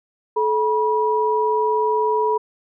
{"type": "tone pair together", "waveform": "sine", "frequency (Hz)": [431.9, 968.1], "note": ["A4", "B5"], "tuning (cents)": [-32, -35], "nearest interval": "octave + major second", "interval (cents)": 1397, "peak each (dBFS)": -19, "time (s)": [0.36, 2.38], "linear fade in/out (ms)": 10, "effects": []}